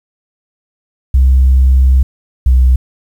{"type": "tone pair in turn", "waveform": "sine", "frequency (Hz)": [65.41, 63.47], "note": ["C2", "B1"], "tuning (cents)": [0, 48], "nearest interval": "minor second", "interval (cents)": 52, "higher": "first", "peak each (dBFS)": -3, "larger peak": "neither", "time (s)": [[1.14, 2.03], [2.46, 2.76]], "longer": "first", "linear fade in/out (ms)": 5, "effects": ["tanh soft clip ceiling -2 dBFS", "7-bit"]}